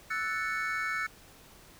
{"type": "chord", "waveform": "triangle", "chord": "F# minor seventh", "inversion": "third", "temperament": "equal", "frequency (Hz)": [1318.5, 1480, 1760, 2217], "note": ["E6", "F#6", "A6", "C#7"], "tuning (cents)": [0, 0, 0, 0], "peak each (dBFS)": -34, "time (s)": [0.1, 1.07], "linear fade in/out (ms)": 10, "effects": ["pink hiss -55 dBFS RMS until 1.79 s"]}